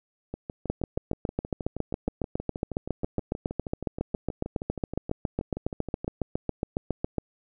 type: two click trains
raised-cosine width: 2 ms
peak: -20 / -13 dBFS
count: 37 / 48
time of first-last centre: 0.34-6.045 / 0.7-7.183 s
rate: 6.31 / 7.25 Hz
effects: none